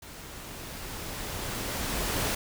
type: noise with level ramp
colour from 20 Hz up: pink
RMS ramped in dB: -45 to -28 dBFS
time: 0.02-2.35 s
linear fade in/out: 5 ms
effects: none

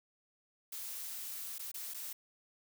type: noise with dropouts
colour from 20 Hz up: blue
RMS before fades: -43 dBFS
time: 0.72-2.13 s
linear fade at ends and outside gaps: 5 ms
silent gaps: 1.583-1.593 / 1.717-1.741 / 1.938-1.943 s
effects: none

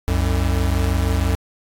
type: tone pair together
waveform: square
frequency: 63.58 / 89.8 Hz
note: C2 / F2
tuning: -49 / +49 cents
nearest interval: tritone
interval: 598 cents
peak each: -20 dBFS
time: 0.08-1.35 s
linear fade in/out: 0 ms
effects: AAC 64 kbps

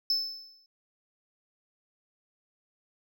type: tone with exponential decay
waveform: triangle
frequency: 5260 Hz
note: E8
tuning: 5 cents flat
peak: -21 dBFS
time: 0.1-0.66 s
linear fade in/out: 2 ms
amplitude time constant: 120 ms
effects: none

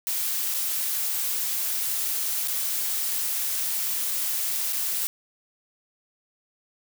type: noise with dropouts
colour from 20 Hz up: blue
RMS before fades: -27 dBFS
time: 0.07-5.07 s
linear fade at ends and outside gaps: 0 ms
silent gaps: 0.541-0.545 / 2.475-2.482 / 4.725-4.73 s
effects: none

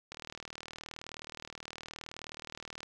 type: click train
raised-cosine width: 0.2 ms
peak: -25 dBFS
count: 107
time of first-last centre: 0.12-2.831 s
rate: 39.1 Hz
effects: none

